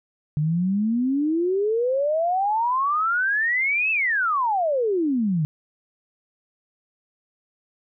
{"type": "exponential two-way sweep", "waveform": "sine", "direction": "up then down", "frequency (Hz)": [146.2, 2662, 146.2], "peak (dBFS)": -19, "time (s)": [0.37, 5.45], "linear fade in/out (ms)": 0, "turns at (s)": 3.91, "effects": []}